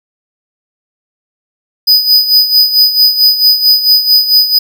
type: tone with tremolo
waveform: square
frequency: 4981 Hz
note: D#8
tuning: 1 cent sharp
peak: -3 dBFS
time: 1.87-4.59 s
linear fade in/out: 10 ms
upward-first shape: sine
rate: 4.5 Hz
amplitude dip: 70%
effects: none